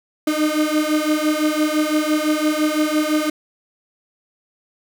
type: beating tone pair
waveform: 35% pulse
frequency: 302.9 / 308.8 Hz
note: D#4 / D#4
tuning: -46 / -13 cents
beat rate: 5.9 Hz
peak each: -18 dBFS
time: 0.27-3.3 s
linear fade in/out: 5 ms
effects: none